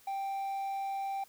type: tone with quantisation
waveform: triangle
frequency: 784 Hz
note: G5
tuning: in tune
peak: -31 dBFS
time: 0.07-1.24 s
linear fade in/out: 5 ms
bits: 10
effects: white hiss -61 dBFS RMS until 1.28 s